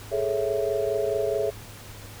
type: chord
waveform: sine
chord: A major seventh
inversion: third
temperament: equal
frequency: 415.3 / 440 / 554.4 / 659.3 Hz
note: G#4 / A4 / C#5 / E5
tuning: 0 / 0 / 0 / 0 cents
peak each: -27 / -29 / -29 / -29 dBFS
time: 0.11-1.51 s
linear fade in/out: 20 ms
effects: added 104 Hz sine -44 dBFS peak until 2.2 s + pink hiss -44 dBFS RMS until 2.2 s